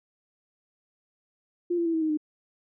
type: tone with pitch steps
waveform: sine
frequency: 349.2 / 339.8 / 330.7 / 321.9 / 313.3 / 304.9 Hz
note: F4 / F4 / E4 / E4 / D#4 / D#4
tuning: 0 / -47 / +6 / -41 / +12 / -35 cents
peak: -23 dBFS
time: 1.7-2.174 s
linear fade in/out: 10 ms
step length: 79 ms
effects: none